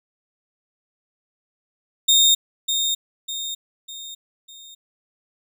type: tone with echo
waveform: 30% pulse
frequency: 3676 Hz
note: A#7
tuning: 25 cents flat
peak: -10 dBFS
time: 2.08-2.35 s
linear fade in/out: 10 ms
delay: 600 ms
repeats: 4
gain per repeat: -7 dB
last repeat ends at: 4.75 s
effects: none